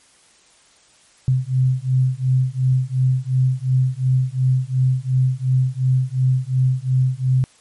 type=beating tone pair; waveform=sine; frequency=128 / 130.8 Hz; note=C3 / C3; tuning=-38 / 0 cents; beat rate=2.8 Hz; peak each=-18 dBFS; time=1.28-7.44 s; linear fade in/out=0 ms; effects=white hiss -53 dBFS RMS until 7.6 s + MP3 48 kbps